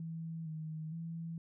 sine tone with pitch steps, 163.4 / 157.1 / 165.5 Hz, E3 / D#3 / E3, -15 / +17 / +7 cents, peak -39 dBFS, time 0-1.38 s, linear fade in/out 2 ms, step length 460 ms, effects none

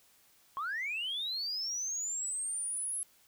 sine linear sweep, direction up, 1046.5 to 10930 Hz, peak -32 dBFS, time 0.57-3.03 s, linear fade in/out 0 ms, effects tanh soft clip ceiling -30 dBFS + white hiss -65 dBFS RMS until 3.27 s

